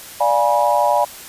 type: chord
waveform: sine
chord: D diminished seventh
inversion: none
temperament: equal with one note detuned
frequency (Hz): 587.3 / 698.5 / 830.6 / 969.7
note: D5 / F5 / Ab5 / Cb6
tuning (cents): 0 / 0 / 0 / -32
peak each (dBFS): -18 / -20 / -18 / -18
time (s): 0.2-1.05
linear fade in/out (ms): 10
effects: white hiss -36 dBFS RMS until 1.28 s + resampled to 32000 Hz